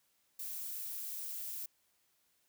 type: noise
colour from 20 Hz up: violet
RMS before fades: -42 dBFS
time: 0.39-1.66 s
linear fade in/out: 5 ms
effects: white hiss -75 dBFS RMS until 2.48 s